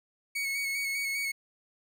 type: tone with vibrato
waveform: 40% pulse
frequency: 2217 Hz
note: C#7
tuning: in tune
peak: -29 dBFS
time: 0.35-1.32 s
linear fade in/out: 10 ms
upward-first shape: square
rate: 5 Hz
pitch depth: 21 cents each way
effects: none